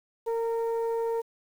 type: tone pair together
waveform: sine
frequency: 458.3 / 923 Hz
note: A#4 / A#5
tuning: -29 / -17 cents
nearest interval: octave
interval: 1212 cents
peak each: -25 / -33 dBFS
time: 0.26-1.22 s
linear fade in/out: 20 ms
effects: tanh soft clip ceiling -22 dBFS + 9-bit